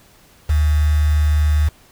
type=tone with quantisation; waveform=sine; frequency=75.3 Hz; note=D2; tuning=44 cents sharp; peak=-12 dBFS; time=0.49-1.69 s; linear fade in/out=10 ms; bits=5; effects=pink hiss -50 dBFS RMS until 1.91 s